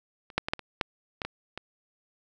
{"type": "clicks", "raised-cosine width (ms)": 0.3, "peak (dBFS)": [-30, -8, -15, -9, -25, -9, -16, -17, -20], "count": 9, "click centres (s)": [0.302, 0.38, 0.485, 0.535, 0.593, 0.812, 1.218, 1.25, 1.576], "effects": []}